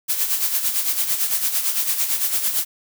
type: noise with tremolo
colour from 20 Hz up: blue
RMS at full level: -19 dBFS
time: 0.08-2.65 s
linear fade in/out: 20 ms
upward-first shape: sine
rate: 8.9 Hz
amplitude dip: 60%
effects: none